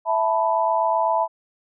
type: chord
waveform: sine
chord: E suspended fourth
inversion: none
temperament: equal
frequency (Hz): 659.3 / 880 / 987.8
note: E5 / A5 / B5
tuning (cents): 0 / 0 / 0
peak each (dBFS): -22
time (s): 0.05-1.28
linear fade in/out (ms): 50
effects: none